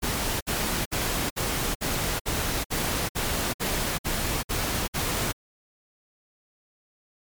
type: noise bursts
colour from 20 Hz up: pink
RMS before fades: -27 dBFS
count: 12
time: 0.02-5.327 s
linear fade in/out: 20 ms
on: 390 ms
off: 57 ms
effects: MP3 96 kbps